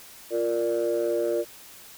sine chord, Bb major, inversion second, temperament equal, 349.2 / 466.2 / 587.3 Hz, F4 / Bb4 / D5, 0 / 0 / 0 cents, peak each -26 dBFS, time 0.3-1.45 s, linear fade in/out 50 ms, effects tanh soft clip ceiling -17 dBFS + white hiss -47 dBFS RMS until 1.97 s

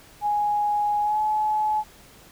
sine tone with pitch glide, 830.6 to 854.4 Hz, G#5 to G#5, 0 to +49 cents, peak -20 dBFS, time 0.21-1.84 s, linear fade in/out 50 ms, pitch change +49 cents, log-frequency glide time 1.02-1.19 s, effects pink hiss -50 dBFS RMS until 2.31 s

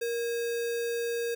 sine tone with sample-and-hold, 469.3 Hz, A#4, 12 cents sharp, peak -28 dBFS, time 0.01-1.35 s, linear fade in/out 10 ms, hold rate 2100 Hz, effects none

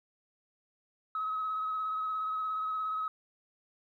sine tone with vibrato, 1278 Hz, D#6, 46 cents sharp, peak -30 dBFS, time 1.15-3.08 s, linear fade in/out 2 ms, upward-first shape triangle, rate 17 Hz, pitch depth 24 cents each way, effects tanh soft clip ceiling -26 dBFS + 12-bit

